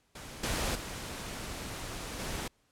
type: noise with level steps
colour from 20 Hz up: pink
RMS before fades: -45 / -32 / -40 / -37 dBFS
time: 0.15-2.48 s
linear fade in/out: 5 ms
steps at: 0.43 / 0.75 / 2.19 s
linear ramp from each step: 5 ms
effects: pink hiss -71 dBFS RMS until 2.71 s + low-pass 11000 Hz 12 dB/octave